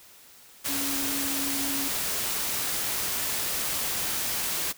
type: tone in noise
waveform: sine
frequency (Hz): 277.2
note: C#4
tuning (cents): 0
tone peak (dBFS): -33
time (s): 0.68-1.89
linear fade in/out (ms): 20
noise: white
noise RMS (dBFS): -29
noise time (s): 0.64-4.73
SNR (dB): -7
effects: white hiss -52 dBFS RMS until 4.77 s